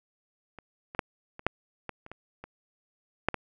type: clicks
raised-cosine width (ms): 0.5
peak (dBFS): -29 / -26 / -10 / -27 / -8 / -20 / -30 / -26 / -26 / -8 / -16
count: 11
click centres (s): 0.587 / 0.949 / 0.992 / 1.394 / 1.466 / 1.893 / 2.064 / 2.116 / 2.44 / 3.286 / 3.343
effects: none